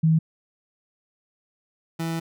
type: tone pair in turn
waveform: sine / 30% pulse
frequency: 160.2 / 164.61 Hz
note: E3 / E3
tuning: -49 / -2 cents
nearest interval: unison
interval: 47 cents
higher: second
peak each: -15 / -23 dBFS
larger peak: first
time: 0.03-0.19 / 1.99-2.2 s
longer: second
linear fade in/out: 10 ms
effects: none